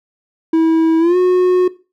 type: tone with pitch glide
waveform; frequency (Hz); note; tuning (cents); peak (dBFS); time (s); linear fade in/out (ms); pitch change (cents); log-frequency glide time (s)
triangle; 324.4 to 364.1; E4 to F#4; -28 to -28; -7; 0.53-1.68; 5; +200; 0.99-1.17
effects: noise-tail reverb RT60 0.3 s tail -17 dB re dry